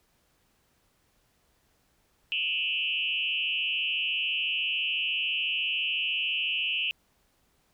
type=tone with frequency modulation; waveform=sine; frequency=2794 Hz; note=F7; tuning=in tune; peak=-26 dBFS; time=2.32-6.91 s; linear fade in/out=0 ms; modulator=154 Hz; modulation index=1.7; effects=pink hiss -69 dBFS RMS until 7.73 s